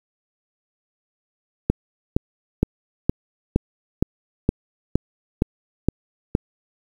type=click train; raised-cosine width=3 ms; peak=-3 dBFS; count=11; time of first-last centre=1.7-6.351 s; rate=2.15 Hz; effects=7-bit